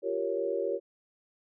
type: chord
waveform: sine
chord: G half-diminished seventh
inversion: third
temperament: equal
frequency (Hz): 349.2 / 392 / 466.2 / 554.4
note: F4 / G4 / Bb4 / Db5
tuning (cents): 0 / 0 / 0 / 0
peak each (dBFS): -36 / -33 / -33 / -33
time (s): 0.02-0.8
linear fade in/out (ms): 50
effects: none